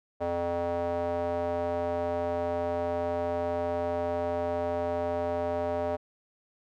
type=tone with band-pass filter; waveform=square; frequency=86.2 Hz; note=F2; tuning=22 cents flat; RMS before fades=-30 dBFS; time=0.2-5.97 s; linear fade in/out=20 ms; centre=630 Hz; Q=3.2; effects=none